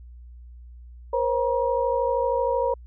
sine tone cluster, 480.1 / 533 / 953 Hz, B4 / C5 / A#5, -49 / +32 / +38 cents, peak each -25 / -24 / -26 dBFS, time 1.13-2.74 s, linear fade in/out 5 ms, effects added 60 Hz sine -41 dBFS peak until 2.86 s

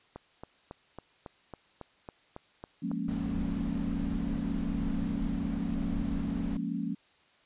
click train, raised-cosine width 1 ms, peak -27 dBFS, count 11, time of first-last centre 0.16-2.915 s, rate 3.63 Hz
sine chord, Bb minor seventh, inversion second, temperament equal, 174.61 / 207.7 / 233.1 / 277.2 Hz, F3 / Ab3 / Bb3 / Db4, 0 / 0 / 0 / 0 cents, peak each -36 dBFS, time 2.82-6.95 s, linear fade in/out 10 ms
brown noise, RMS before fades -37 dBFS, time 3.08-6.57 s, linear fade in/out 2 ms
effects white hiss -64 dBFS RMS until 7.45 s + resampled to 8000 Hz

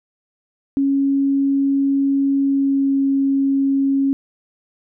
sine tone with pitch glide, 275.9 to 273.8 Hz, C#4 to C#4, -8 to -21 cents, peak -14 dBFS, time 0.77-4.13 s, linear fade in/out 0 ms, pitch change -13 cents, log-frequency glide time 2.42-2.99 s, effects none

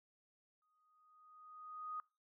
sine tone with exponential growth, 1244.5 Hz, D#6, in tune, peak -40 dBFS, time 0.62-2 s, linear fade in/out 1 ms, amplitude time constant 300 ms, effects noise-tail reverb RT60 0.3 s tail -24 dB re dry

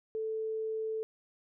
sine tone, 440 Hz, A4, in tune, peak -32 dBFS, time 0.15-1.03 s, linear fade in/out 0 ms, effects none

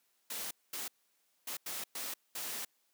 white noise bursts at uneven times, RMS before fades -40 dBFS, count 6, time 0.3-0.51 / 0.73-0.88 / 1.47-1.57 / 1.66-1.84 / 1.95-2.14 / 2.35-2.65 s, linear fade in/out 5 ms, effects white hiss -75 dBFS RMS until 2.93 s + high-pass 200 Hz 12 dB/octave

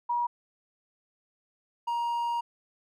sine / triangle tone pair in turn, 958 / 943.2 Hz, A#5 / A#5, +47 / +20 cents, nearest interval unison, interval 27 cents, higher first, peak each -25 dBFS, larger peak neither, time 0.09-0.27 / 1.87-2.41 s, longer second, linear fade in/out 10 ms, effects none

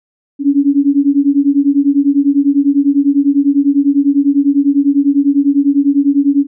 sine beating tone pair, 277.2 / 287.2 Hz, C#4 / D4, 0 / -39 cents, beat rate 10 Hz, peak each -11 dBFS, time 0.39-6.47 s, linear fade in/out 50 ms, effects none

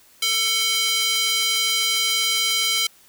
square tone with high-pass filter, 446.3 Hz, A4, 25 cents sharp, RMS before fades -21 dBFS, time 0.22-2.87 s, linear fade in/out 5 ms, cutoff 3100 Hz, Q 1.8, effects white hiss -53 dBFS RMS until 3.08 s

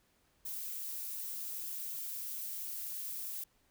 violet noise, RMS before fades -41 dBFS, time 0.45-3.44 s, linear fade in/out 5 ms, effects pink hiss -72 dBFS RMS until 3.7 s

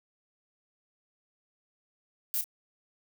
violet noise with echo, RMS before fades -30 dBFS, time 2.34-2.41 s, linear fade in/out 0 ms, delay 31 ms, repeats 1, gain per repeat -10 dB, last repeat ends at 2.441 s, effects none

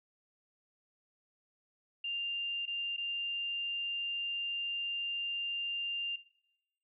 sine tone with dropouts, 2794 Hz, F7, in tune, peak -34 dBFS, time 2.04-6.16 s, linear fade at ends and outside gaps 5 ms, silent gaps 2.656-2.677 / 2.965-2.979 s, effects noise-tail reverb RT60 0.8 s tail -17 dB re dry

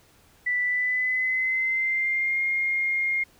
sine tone with pitch glide, 1975.5 to 2130 Hz, B6 to C7, 0 to +30 cents, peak -22 dBFS, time 0.46-3.24 s, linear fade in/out 10 ms, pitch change +130 cents, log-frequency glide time 0.63-2.41 s, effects pink hiss -58 dBFS RMS until 3.39 s

